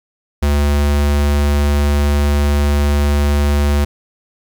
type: tone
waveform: square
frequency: 72.4 Hz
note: D2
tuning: 24 cents flat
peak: -12 dBFS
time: 0.42-3.85 s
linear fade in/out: 10 ms
effects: 9-bit